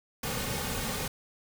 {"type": "noise with comb filter", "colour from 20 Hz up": "pink", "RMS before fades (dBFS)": -33, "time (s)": [0.23, 1.08], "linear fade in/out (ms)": 5, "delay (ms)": 3, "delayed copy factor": -0.6, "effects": []}